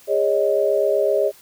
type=chord; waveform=sine; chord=Ab suspended fourth; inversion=none; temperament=equal with one note detuned; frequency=408.6 / 554.4 / 622.3 Hz; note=Ab4 / Db5 / Eb5; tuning=-28 / 0 / 0 cents; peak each=-20 dBFS; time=0.07-1.32 s; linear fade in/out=50 ms; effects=white hiss -49 dBFS RMS until 1.41 s